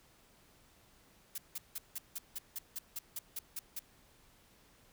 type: noise bursts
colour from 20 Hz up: blue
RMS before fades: -40 dBFS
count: 13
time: 1.35-3.793 s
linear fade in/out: 5 ms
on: 31 ms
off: 170 ms
effects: pink hiss -65 dBFS RMS until 4.92 s